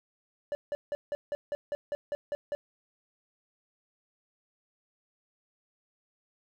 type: tone bursts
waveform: triangle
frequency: 581 Hz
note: D5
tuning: 19 cents flat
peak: -27 dBFS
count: 11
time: 0.52-2.55 s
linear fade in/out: 0 ms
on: 30 ms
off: 170 ms
effects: none

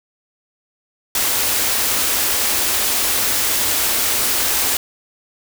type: band-stop noise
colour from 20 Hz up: white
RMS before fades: -18 dBFS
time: 1.15-4.77 s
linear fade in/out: 2 ms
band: 120 to 210 Hz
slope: 96 dB/octave
effects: none

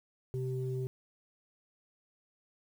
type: tone pair together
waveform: sine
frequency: 129.08 / 386.8 Hz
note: C3 / G4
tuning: -23 / -23 cents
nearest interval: octave + perfect fifth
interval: 1900 cents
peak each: -33 / -37 dBFS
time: 0.34-0.87 s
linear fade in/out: 0 ms
effects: tanh soft clip ceiling -25 dBFS + 10-bit

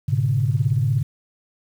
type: tone cluster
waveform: sine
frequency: 106.2 / 125.1 / 142.1 Hz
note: G#2 / B2 / C#3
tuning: +39 / +23 / +43 cents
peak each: -21 dBFS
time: 0.08-1.03 s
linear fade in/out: 10 ms
effects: tanh soft clip ceiling -7 dBFS + 8-bit

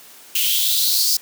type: noise with high-pass filter sweep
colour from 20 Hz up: blue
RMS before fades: -18 dBFS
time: 0.35-1.17 s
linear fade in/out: 5 ms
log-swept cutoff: 2800 to 5000 Hz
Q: 5.9
effects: white hiss -44 dBFS RMS until 1.21 s + high-pass 150 Hz 12 dB/octave

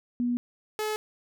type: tone pair in turn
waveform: sine / sawtooth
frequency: 242.7 / 428.5 Hz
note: B3 / A4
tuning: -30 / -46 cents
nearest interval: minor seventh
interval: 984 cents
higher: second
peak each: -24 dBFS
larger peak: neither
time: 0.2-0.37 / 0.79-0.96 s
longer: neither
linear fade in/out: 0 ms
effects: none

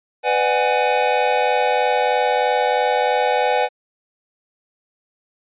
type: chord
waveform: square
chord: G# half-diminished seventh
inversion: first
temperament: just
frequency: 498.4 / 598 / 747.5 / 830.6 Hz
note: B4 / D5 / F#5 / G#5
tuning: +16 / +31 / +17 / 0 cents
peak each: -21 / -24 / -22 / -21 dBFS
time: 0.23-3.69 s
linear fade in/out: 50 ms
effects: resampled to 8000 Hz

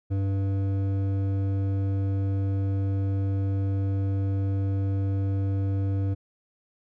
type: tone with hard clipping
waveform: sine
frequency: 97.7 Hz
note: G2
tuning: 5 cents flat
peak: -25 dBFS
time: 0.1-6.15 s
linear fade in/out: 20 ms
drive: 10 dB
effects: none

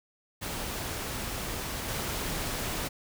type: noise with level steps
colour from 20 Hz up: pink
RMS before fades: -35 / -33 dBFS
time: 0.41-2.89 s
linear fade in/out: 20 ms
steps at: 1.88 s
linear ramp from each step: 5 ms
effects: none

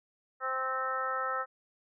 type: harmonic tone with a mistuned harmonic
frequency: 261.6 Hz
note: C4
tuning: in tune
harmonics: 2 / 3 / 4 / 5 / 6 / 7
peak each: -38 / -41 / -41 / -32 / -43 / -41 dBFS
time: 0.4-1.46 s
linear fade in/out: 50 ms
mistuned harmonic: 6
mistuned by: -23 cents
effects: none

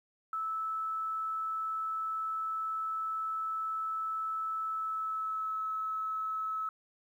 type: tone with pitch glide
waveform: sine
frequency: 1309 to 1297.7 Hz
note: E6 to E6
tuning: -13 to -28 cents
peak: -32 dBFS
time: 0.33-6.69 s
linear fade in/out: 2 ms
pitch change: -15 cents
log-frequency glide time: 4.65-5.62 s
effects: 11-bit

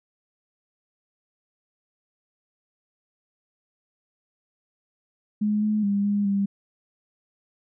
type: tone with pitch steps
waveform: sine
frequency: 210.1 / 212.8 / 201.1 / 203.9 / 198.8 Hz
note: G#3 / G#3 / G3 / G#3 / G3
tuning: +20 / +42 / +44 / -32 / +25 cents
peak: -20 dBFS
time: 5.41-6.46 s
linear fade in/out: 10 ms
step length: 210 ms
effects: none

